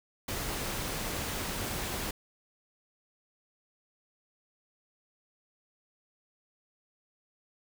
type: noise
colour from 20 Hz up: pink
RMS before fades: -35 dBFS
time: 0.28-2.11 s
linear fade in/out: 5 ms
effects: none